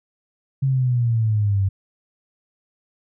sine exponential sweep, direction down, 137.1 to 95.3 Hz, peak -16 dBFS, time 0.62-1.69 s, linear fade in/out 10 ms, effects none

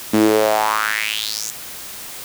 sawtooth tone with high-pass filter sweep, 107.7 Hz, A2, 37 cents flat, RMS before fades -18 dBFS, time 0.13-1.51 s, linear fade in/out 10 ms, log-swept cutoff 250 to 7200 Hz, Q 4.5, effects white hiss -33 dBFS RMS until 2.24 s

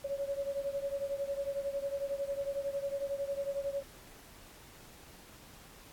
sine beating tone pair, 554.4 / 565.4 Hz, C#5 / C#5, 0 / +34 cents, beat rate 11 Hz, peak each -35 / -38 dBFS, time 0.04-3.83 s, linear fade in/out 10 ms, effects pink hiss -55 dBFS RMS until 5.92 s + AAC 64 kbps

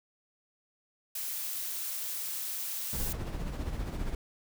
blue noise, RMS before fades -36 dBFS, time 1.15-3.13 s, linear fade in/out 5 ms
brown noise with tremolo, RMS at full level -33 dBFS, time 2.93-4.15 s, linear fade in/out 2 ms, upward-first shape sine, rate 15 Hz, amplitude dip 45%
effects none

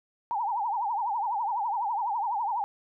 sine tone with vibrato, 880 Hz, A5, in tune, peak -26 dBFS, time 0.31-2.64 s, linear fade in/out 0 ms, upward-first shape triangle, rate 12 Hz, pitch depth 220 cents each way, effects none

